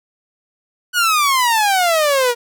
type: exponential sweep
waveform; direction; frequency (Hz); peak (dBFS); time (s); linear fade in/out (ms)
sawtooth; down; 1487 to 468.1; -9; 0.93-2.35; 50
effects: none